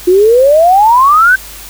sine exponential sweep, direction up, 349.2 to 1568 Hz, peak -3 dBFS, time 0.07-1.36 s, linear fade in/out 10 ms, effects added 50 Hz sine -34 dBFS peak until 1.69 s + white hiss -30 dBFS RMS until 1.69 s

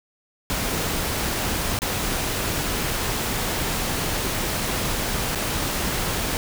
pink noise with dropouts, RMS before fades -25 dBFS, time 0.5-6.37 s, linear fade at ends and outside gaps 0 ms, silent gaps 1.789-1.819 / 5.349-5.356 s, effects none

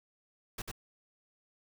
pink noise with echo, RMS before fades -39 dBFS, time 0.58-0.62 s, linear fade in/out 5 ms, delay 95 ms, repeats 1, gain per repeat -2 dB, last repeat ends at 0.715 s, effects none

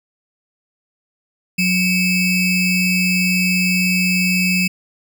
square ring-modulated tone, 1217 Hz, D#6, 39 cents flat, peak -12 dBFS, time 1.58-4.68 s, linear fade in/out 10 ms, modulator 1400 Hz, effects none

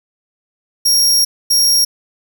sawtooth tone bursts at uneven times, 5588 Hz, F8, in tune, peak -7 dBFS, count 2, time 0.85-1.25 / 1.5-1.85 s, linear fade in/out 10 ms, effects none

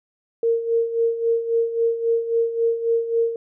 sine tone with tremolo, 461 Hz, A#4, 19 cents flat, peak -15 dBFS, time 0.43-3.36 s, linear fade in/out 2 ms, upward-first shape sine, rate 3.7 Hz, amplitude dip 70%, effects none

